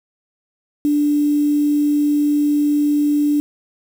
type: tone with quantisation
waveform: sine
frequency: 293.7 Hz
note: D4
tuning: in tune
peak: -13 dBFS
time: 0.85-3.4 s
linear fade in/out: 0 ms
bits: 6
effects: none